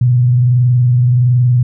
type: tone with frequency modulation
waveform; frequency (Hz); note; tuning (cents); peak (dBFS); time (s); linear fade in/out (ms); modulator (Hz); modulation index
sine; 123.5; B2; 0; -7; 0.01-1.63; 5; 21.4; 0.24
effects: none